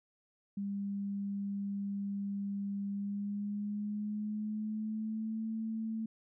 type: tone with pitch glide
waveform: sine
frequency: 200 to 221.9 Hz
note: G3 to A3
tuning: +35 to +15 cents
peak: -34 dBFS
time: 0.57-6.06 s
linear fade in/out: 5 ms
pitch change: +180 cents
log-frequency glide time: 2.89-5.48 s
effects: none